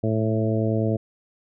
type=harmonic tone with a mistuned harmonic; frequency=110 Hz; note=A2; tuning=in tune; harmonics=1 / 2 / 3 / 4 / 5 / 6; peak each=-23 / -26 / -28 / -29 / -30 / -31 dBFS; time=0.03-0.97 s; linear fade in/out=10 ms; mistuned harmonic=1; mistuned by=+21 cents; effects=none